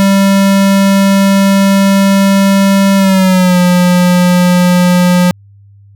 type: tone with pitch glide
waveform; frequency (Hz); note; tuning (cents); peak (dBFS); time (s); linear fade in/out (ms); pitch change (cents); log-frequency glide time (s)
square; 196 to 178.7; G3 to F3; 0 to +40; -6; 0-5.31; 0; -160; 2.96-3.58
effects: added 100 Hz sine -37 dBFS peak until 5.95 s